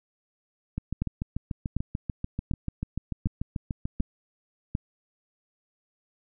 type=two click trains; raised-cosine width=5 ms; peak=-14 / -17 dBFS; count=6 / 23; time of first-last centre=1.02-4.751 / 0.78-4.001 s; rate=1.34 / 6.83 Hz; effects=none